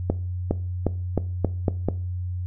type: accelerating click train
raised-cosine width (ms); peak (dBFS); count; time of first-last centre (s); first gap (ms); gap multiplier
2; -7; 7; 0.1-1.886; 410; 0.87
effects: noise-tail reverb RT60 0.4 s tail -18 dB re dry + added 90 Hz sine -26 dBFS peak until 2.46 s